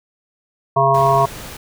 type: harmonic tone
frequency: 136.4 Hz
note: C#3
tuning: 28 cents flat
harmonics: 1 / 3 / 5 / 7 / 8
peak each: -20 / -21 / -15 / -17 / -17 dBFS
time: 0.76-1.26 s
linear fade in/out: 10 ms
type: noise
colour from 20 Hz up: pink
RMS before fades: -33 dBFS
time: 0.94-1.57 s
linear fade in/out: 5 ms
effects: none